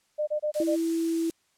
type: tone bursts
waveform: sine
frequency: 603 Hz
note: D5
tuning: 46 cents sharp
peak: -24 dBFS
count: 5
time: 0.18-0.762 s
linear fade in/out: 20 ms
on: 94 ms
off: 28 ms
type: noise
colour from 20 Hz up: blue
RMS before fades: -39 dBFS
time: 0.54-1.31 s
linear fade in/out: 0 ms
type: tone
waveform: sine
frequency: 329.6 Hz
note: E4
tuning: in tune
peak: -24 dBFS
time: 0.6-1.3 s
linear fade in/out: 2 ms
effects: white hiss -69 dBFS RMS until 1.57 s + low-pass 9000 Hz 12 dB/octave